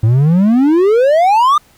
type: exponential sweep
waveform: triangle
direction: up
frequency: 106.3 to 1237 Hz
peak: -5 dBFS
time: 0.03-1.58 s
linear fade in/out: 5 ms
effects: pink hiss -49 dBFS RMS until 1.77 s